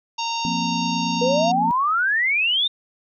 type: harmonic tone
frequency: 924 Hz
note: A#5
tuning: 16 cents flat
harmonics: 1 / 3 / 4 / 5 / 6 / 7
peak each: -25 / -30 / -32 / -33 / -34 / -36 dBFS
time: 0.18-1.52 s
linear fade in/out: 10 ms
type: chord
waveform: sine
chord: F suspended fourth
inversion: none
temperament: just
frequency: 174.61 / 232.8 / 261.9 Hz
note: F3 / Bb3 / C4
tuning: 0 / -2 / +2 cents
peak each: -27 / -27 / -29 dBFS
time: 0.45-1.71 s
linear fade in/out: 0 ms
type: exponential sweep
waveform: sine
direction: up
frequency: 475.2 to 3704 Hz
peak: -17 dBFS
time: 1.21-2.68 s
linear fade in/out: 10 ms
effects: none